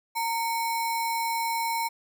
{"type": "tone with sample-and-hold", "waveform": "sine", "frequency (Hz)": 920, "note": "A#5", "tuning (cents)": -23, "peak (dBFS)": -25, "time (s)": [0.15, 1.89], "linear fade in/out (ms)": 20, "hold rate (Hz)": 3150, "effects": []}